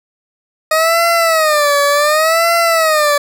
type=tone with vibrato; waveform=20% pulse; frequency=622.3 Hz; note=D#5; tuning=in tune; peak=-5 dBFS; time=0.71-3.18 s; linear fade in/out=5 ms; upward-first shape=sine; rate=0.68 Hz; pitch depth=150 cents each way; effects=none